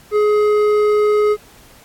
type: tone with hard clipping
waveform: sine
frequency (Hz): 420.3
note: G#4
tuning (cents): +21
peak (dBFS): -13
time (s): 0.11-1.37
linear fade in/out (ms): 50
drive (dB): 8
effects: pink hiss -46 dBFS RMS until 1.84 s + AAC 64 kbps